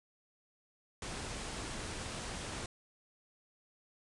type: low-pass noise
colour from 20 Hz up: pink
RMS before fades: -42 dBFS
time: 1.02-2.66 s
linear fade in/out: 2 ms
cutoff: 10000 Hz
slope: 96 dB/octave
effects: none